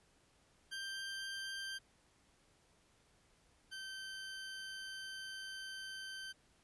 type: tone pair in turn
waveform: 20% pulse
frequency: 1574 / 1549.6 Hz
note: G6 / G6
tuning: +7 / -20 cents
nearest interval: unison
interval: 27 cents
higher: first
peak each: -37 / -40 dBFS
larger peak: first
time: 0.71-1.79 / 3.71-6.33 s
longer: second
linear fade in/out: 20 ms
effects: pink hiss -71 dBFS RMS until 6.63 s + resampled to 24000 Hz